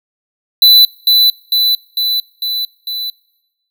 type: tone with echo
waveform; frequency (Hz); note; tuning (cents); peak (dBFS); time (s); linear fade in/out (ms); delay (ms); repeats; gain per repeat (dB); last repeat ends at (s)
square; 3992; B7; +18; -4; 0.62-0.85; 2; 450; 5; -3; 3.1
effects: noise-tail reverb RT60 1.0 s tail -24 dB re dry